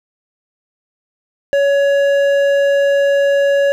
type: tone with hard clipping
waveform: triangle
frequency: 561 Hz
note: C#5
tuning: 21 cents sharp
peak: -12 dBFS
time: 1.53-3.72 s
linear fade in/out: 0 ms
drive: 12 dB
effects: none